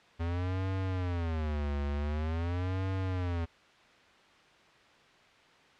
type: tone with vibrato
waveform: square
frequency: 82.41 Hz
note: E2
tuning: in tune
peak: -31 dBFS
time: 0.19-3.46 s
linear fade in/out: 20 ms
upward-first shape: sine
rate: 0.46 Hz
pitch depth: 250 cents each way
effects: white hiss -59 dBFS RMS until 5.79 s + low-pass 3000 Hz 12 dB/octave